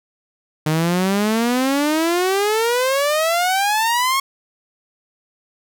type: exponential sweep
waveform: sawtooth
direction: up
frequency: 151.9 to 1100 Hz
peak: -12 dBFS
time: 0.66-4.2 s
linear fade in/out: 5 ms
effects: none